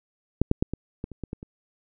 clicks, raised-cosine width 3 ms, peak -6 / -6 / -8 / -16 / -18 / -26 / -19 / -19 / -26 dBFS, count 9, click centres 0.416 / 0.514 / 0.625 / 0.736 / 1.041 / 1.117 / 1.237 / 1.331 / 1.429 s, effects none

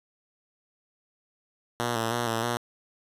5% pulse tone with vibrato, 116.54 Hz, A#2, in tune, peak -15 dBFS, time 1.8-2.57 s, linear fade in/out 0 ms, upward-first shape square, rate 3.2 Hz, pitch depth 44 cents each way, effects resampled to 32000 Hz

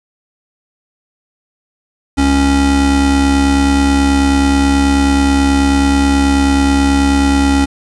square tone pair together, 69.3 / 277.2 Hz, C#2 / C#4, 0 / 0 cents, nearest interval 2 octaves, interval 2400 cents, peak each -15 / -11 dBFS, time 2.17-7.66 s, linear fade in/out 20 ms, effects resampled to 22050 Hz + 7-bit

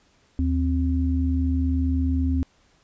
sine tone pair together, 77.75 / 262.5 Hz, D#2 / C4, -1 / +6 cents, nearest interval octave + major sixth, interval 2107 cents, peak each -21 / -24 dBFS, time 0.39-2.43 s, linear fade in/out 0 ms, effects pink hiss -61 dBFS RMS until 2.83 s + resampled to 16000 Hz

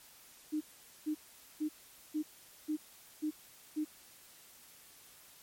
sine tone bursts, 305.6 Hz, D#4, 31 cents flat, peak -31 dBFS, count 7, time 0.52-3.85 s, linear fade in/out 20 ms, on 90 ms, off 450 ms, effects white hiss -58 dBFS RMS until 5.42 s + MP3 64 kbps

